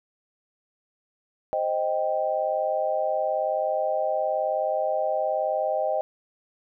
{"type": "chord", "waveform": "sine", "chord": "C minor", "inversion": "none", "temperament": "equal", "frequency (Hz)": [523.3, 622.3, 784], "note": ["C5", "Eb5", "G5"], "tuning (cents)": [0, 0, 0], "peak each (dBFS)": [-29, -25, -28], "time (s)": [1.53, 6.01], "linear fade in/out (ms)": 0, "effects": []}